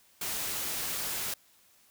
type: noise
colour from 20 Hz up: white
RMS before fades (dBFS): -34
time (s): 0.21-1.34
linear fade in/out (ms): 5
effects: white hiss -63 dBFS RMS until 1.9 s